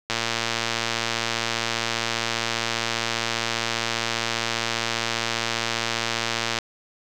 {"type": "click train", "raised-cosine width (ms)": 0.2, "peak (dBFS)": -6, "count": 747, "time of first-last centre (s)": [0.1, 6.587], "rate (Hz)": 115, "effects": []}